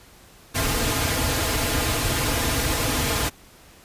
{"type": "noise with comb filter", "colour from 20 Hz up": "pink", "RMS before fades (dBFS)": -23, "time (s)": [0.54, 3.3], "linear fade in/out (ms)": 20, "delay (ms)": 5.3, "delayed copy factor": -0.75, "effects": ["pink hiss -50 dBFS RMS until 3.84 s", "resampled to 32000 Hz"]}